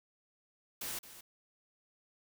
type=noise with echo; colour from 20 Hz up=white; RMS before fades=-40 dBFS; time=0.81-0.99 s; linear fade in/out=5 ms; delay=220 ms; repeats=1; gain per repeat=-13 dB; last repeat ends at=1.21 s; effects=none